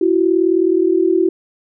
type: tone pair together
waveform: sine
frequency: 335.4 / 374.6 Hz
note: E4 / F#4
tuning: +30 / +21 cents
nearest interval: major second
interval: 191 cents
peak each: -14 dBFS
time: 0.01-1.29 s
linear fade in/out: 5 ms
effects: none